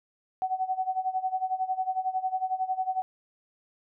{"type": "tone with tremolo", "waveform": "sine", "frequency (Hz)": 751, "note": "F#5", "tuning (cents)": 26, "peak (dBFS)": -23, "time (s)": [0.42, 3.02], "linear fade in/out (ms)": 0, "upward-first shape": "sine", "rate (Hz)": 11, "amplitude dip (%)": 85, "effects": []}